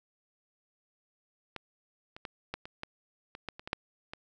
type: clicks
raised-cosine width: 0.3 ms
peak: -22 / -29 / -22 / -19 / -27 / -21 / -27 / -20 / -28 / -24 / -13 / -24 dBFS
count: 12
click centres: 1.563 / 2.165 / 2.252 / 2.54 / 2.655 / 2.834 / 3.351 / 3.487 / 3.595 / 3.675 / 3.731 / 4.135 s
effects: none